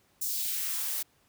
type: noise with high-pass filter sweep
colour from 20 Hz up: blue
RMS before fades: -32 dBFS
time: 0.21-1.03 s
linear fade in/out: 10 ms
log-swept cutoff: 6900 to 350 Hz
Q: 1.3
effects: pink hiss -67 dBFS RMS until 1.28 s + high-pass 60 Hz 12 dB/octave